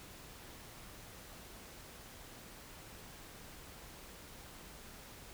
silence, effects pink hiss -53 dBFS RMS until 5.33 s

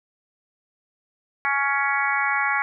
harmonic tone, 278.9 Hz, C#4, 11 cents sharp, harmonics 3 / 4 / 5 / 6 / 7 / 8, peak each -27 / -27 / -27 / -27 / -27 / -27 dBFS, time 1.45-2.62 s, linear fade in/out 0 ms, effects none

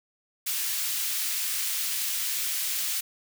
white high-pass noise, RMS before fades -29 dBFS, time 0.46-3.01 s, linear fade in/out 10 ms, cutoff 2000 Hz, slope 12 dB/octave, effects none

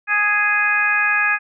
harmonic tone, 415.3 Hz, G#4, in tune, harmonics 2 / 3 / 4 / 5 / 6, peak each -28 / -24 / -17 / -26 / -20 dBFS, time 0.07-1.39 s, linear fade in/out 50 ms, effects none

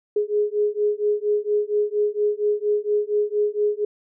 sine beating tone pair, 415.3 / 419.6 Hz, G#4 / G#4, 0 / +18 cents, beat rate 4.3 Hz, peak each -22 dBFS, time 0.16-3.85 s, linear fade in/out 5 ms, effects none

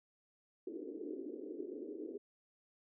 pink band-pass noise, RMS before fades -45 dBFS, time 0.67-2.18 s, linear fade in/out 5 ms, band 290 to 430 Hz, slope 48 dB/octave, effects none

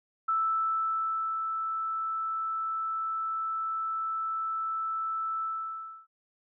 sine tone with ADSR envelope, 1318.5 Hz, E6, in tune, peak -24 dBFS, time 0.28-6.07 s, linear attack 9 ms, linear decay 1100 ms, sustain -5 dB, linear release 640 ms, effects none

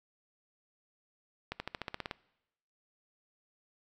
accelerating click train, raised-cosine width 0.3 ms, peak -20 dBFS, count 10, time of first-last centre 1.52-2.112 s, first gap 80 ms, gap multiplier 0.95, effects noise-tail reverb RT60 0.9 s tail -22 dB re dry

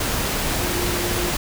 sine tone in noise, 352 Hz, F4, 14 cents sharp, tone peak -27 dBFS, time 0.61-1.31 s, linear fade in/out 5 ms, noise pink, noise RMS -23 dBFS, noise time 0-1.37 s, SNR -7 dB, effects none

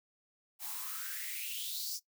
blue noise with high-pass filter sweep, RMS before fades -40 dBFS, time 0.59-2 s, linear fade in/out 50 ms, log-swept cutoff 780 to 5500 Hz, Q 6.1, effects noise-tail reverb RT60 0.1 s tail -17 dB re dry

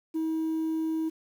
sine tone, 320 Hz, D#4, 49 cents sharp, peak -24 dBFS, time 0.14-1.1 s, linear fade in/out 20 ms, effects tanh soft clip ceiling -25 dBFS + 9-bit

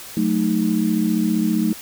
sine chord, D# diminished, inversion first, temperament equal, 185 / 220 / 311.1 Hz, F#3 / A3 / D#4, 0 / 0 / 0 cents, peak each -22 / -19 / -22 dBFS, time 0.17-1.73 s, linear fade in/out 2 ms, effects white hiss -37 dBFS RMS until 1.81 s

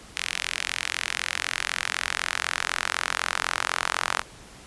sawtooth tone with high-pass filter sweep, 44 Hz, F1, 14 cents sharp, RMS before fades -29 dBFS, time 0.16-4.22 s, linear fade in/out 10 ms, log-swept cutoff 2300 to 1200 Hz, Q 1.6, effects pink hiss -47 dBFS RMS until 4.66 s + resampled to 24000 Hz

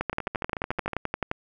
two click trains, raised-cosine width 0.5 ms, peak -11 / -16 dBFS, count 16 / 12, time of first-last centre 0.01-1.314 / 0.13-0.933 s, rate 11.5 / 13.7 Hz, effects none

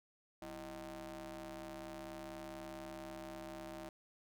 sawtooth ring-modulated tone, 144.6 Hz, D3, 27 cents flat, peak -39 dBFS, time 0.42-3.89 s, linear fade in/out 2 ms, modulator 474 Hz, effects none

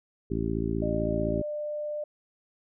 harmonic tone, 55.7 Hz, A1, 22 cents sharp, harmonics 1 / 2 / 3 / 4 / 5 / 6 / 7, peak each -34 / -34 / -34 / -34 / -34 / -34 / -34 dBFS, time 0.3-1.42 s, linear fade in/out 10 ms
sine tone with pitch glide, 606 to 597.3 Hz, D#5 to D5, -46 to +29 cents, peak -30 dBFS, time 0.82-2.04 s, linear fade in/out 5 ms, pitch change -25 cents, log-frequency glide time 1.09-1.37 s
effects none

